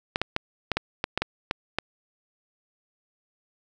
clicks, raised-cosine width 0.3 ms, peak -8 dBFS, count 10, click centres 0.159 / 0.216 / 0.364 / 0.717 / 0.77 / 1.041 / 1.176 / 1.22 / 1.511 / 1.786 s, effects none

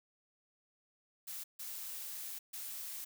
blue noise bursts at uneven times, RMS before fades -44 dBFS, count 3, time 1.27-1.44 / 1.59-2.39 / 2.53-3.05 s, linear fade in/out 10 ms, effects none

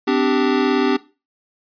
square chord, C suspended second, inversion none, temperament equal with one note detuned, 256.5 / 293.7 / 392 Hz, C4 / D4 / G4, -34 / 0 / 0 cents, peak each -20 dBFS, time 0.07-0.97 s, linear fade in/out 10 ms, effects noise-tail reverb RT60 0.3 s tail -18 dB re dry + resampled to 11025 Hz

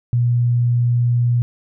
sine tone, 120.6 Hz, B2, 41 cents flat, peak -13 dBFS, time 0.13-1.42 s, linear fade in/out 0 ms, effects none

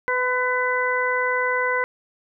harmonic tone with a mistuned harmonic, 500 Hz, B4, 21 cents sharp, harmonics 1 / 2 / 3 / 4, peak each -25 / -25 / -25 / -25 dBFS, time 0.08-1.84 s, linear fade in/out 0 ms, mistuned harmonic 2, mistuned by +18 cents, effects none

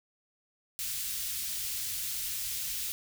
white band-stop noise, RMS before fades -35 dBFS, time 0.79-2.92 s, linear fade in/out 0 ms, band 100 to 2800 Hz, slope 12 dB/octave, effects none

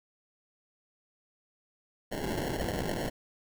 white noise with sample-and-hold, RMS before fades -33 dBFS, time 2.11-3.1 s, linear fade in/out 20 ms, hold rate 1225 Hz, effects none

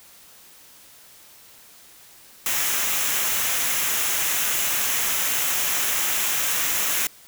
white noise with comb filter, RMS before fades -23 dBFS, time 2.46-7.07 s, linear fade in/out 2 ms, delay 0.22 ms, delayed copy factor -0.5, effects white hiss -49 dBFS RMS until 7.27 s

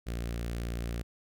sawtooth tone with notch filter, 58.27 Hz, A#1, in tune, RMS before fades -35 dBFS, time 0.06-1.03 s, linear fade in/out 20 ms, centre 930 Hz, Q 1.6, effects none

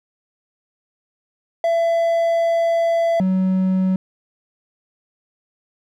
triangle tone pair in turn, 670 / 187.48 Hz, E5 / F#3, +28 / +23 cents, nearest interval octave + minor seventh, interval 2205 cents, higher first, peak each -13 dBFS, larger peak neither, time 1.64-3.2 / 3.2-3.96 s, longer first, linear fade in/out 2 ms, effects none

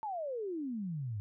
sine exponential sweep, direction down, 897 to 98 Hz, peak -35 dBFS, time 0.03-1.2 s, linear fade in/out 0 ms, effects none

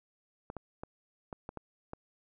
clicks, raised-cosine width 1 ms, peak -26 dBFS, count 7, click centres 0.501 / 0.567 / 0.835 / 1.328 / 1.491 / 1.573 / 1.934 s, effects none

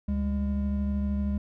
triangle tone pair together, 71.94 / 202.9 Hz, D2 / G#3, -35 / -40 cents, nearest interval octave + tritone, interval 1795 cents, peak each -26 dBFS, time 0.08-1.38 s, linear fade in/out 5 ms, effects none

